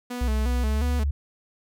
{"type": "tone with vibrato", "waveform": "sawtooth", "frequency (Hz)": 230.7, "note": "A#3", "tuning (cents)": -18, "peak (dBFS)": -26, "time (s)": [0.1, 1.04], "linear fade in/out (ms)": 10, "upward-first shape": "square", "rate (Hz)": 2.8, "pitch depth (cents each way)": 110}
{"type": "tone with pitch glide", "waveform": "sine", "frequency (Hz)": [62.9, 71.01], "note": ["B1", "C#2"], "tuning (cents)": [32, 42], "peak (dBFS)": -21, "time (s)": [0.21, 1.11], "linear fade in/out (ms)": 5, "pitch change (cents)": 210, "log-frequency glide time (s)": [0.61, 0.82]}
{"effects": []}